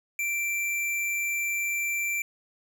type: tone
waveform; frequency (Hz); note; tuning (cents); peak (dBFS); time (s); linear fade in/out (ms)
square; 2349; D7; 0; -27; 0.19-2.22; 2
effects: none